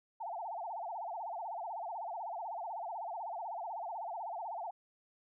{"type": "tone with vibrato", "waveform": "sine", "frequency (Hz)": 784, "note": "G5", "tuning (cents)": 0, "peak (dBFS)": -38, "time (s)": [0.2, 4.71], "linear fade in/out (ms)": 10, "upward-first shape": "sine", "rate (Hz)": 16, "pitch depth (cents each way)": 270, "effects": []}